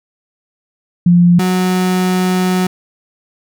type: tone pair in turn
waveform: sine / 35% pulse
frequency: 174.61 / 183.7 Hz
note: F3 / F#3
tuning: 0 / -12 cents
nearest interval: minor second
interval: 88 cents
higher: second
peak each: -5 / -10 dBFS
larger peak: first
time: 1.06-1.39 / 1.39-2.67 s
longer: second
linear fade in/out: 5 ms
effects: none